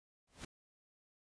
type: noise with exponential growth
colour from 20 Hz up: pink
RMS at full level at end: -43 dBFS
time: 0.27-0.45 s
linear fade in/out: 5 ms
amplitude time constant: 39 ms
effects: resampled to 22050 Hz